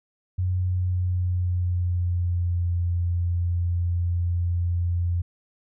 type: tone with pitch glide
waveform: sine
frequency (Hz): 91.3 to 87.08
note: F#2 to F2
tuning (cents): -23 to -5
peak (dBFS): -21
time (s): 0.38-5.22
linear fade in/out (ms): 10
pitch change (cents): -82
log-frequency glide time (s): 0.59-2.72
effects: none